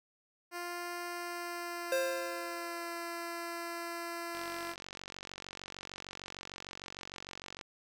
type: tone with pitch glide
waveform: 10% pulse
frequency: 349.2 to 340.4 Hz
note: F4 to F4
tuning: 0 to -44 cents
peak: -30 dBFS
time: 0.51-4.76 s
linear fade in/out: 50 ms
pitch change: -44 cents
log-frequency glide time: 1.05-2.94 s
type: tone with exponential decay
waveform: square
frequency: 530 Hz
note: C5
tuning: 22 cents sharp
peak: -28 dBFS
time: 1.92-3.03 s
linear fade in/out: 2 ms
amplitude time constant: 240 ms
type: click train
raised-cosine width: 0.2 ms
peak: -26 dBFS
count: 153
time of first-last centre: 4.35-7.612 s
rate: 46.6 Hz
effects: none